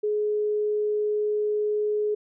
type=tone; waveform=sine; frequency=420.9 Hz; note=G#4; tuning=23 cents sharp; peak=-22 dBFS; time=0.03-2.15 s; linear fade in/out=10 ms; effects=none